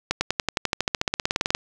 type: accelerating click train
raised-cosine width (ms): 0.2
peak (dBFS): -4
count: 22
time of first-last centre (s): 0.11-1.549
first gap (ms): 100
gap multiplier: 0.96
effects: none